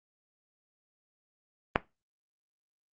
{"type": "click", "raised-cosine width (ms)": 0.5, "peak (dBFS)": -6, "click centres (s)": 1.759, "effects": ["noise-tail reverb RT60 0.2 s tail -17 dB re dry", "Opus 24 kbps"]}